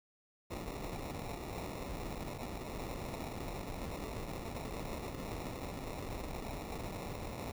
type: noise with sample-and-hold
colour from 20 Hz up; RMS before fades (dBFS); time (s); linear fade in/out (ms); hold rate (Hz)
pink; -42; 0.5-7.52; 10; 1575
effects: none